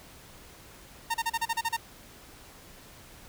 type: tone bursts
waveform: sawtooth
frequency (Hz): 917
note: A#5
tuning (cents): -29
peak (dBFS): -22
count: 9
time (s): 1.1-1.768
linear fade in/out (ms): 10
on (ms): 44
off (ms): 34
effects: pink hiss -51 dBFS RMS until 3.28 s